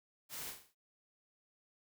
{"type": "noise with echo", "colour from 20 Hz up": "white", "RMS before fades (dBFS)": -45, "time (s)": [0.29, 0.54], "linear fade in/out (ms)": 50, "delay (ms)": 42, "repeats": 5, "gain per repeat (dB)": -6, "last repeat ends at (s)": 0.75, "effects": []}